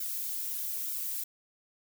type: noise with flanger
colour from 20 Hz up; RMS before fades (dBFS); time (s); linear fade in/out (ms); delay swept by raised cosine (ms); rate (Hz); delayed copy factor
violet; -35; 0-1.24; 5; 1.3 to 6.6; 1.1; +1
effects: none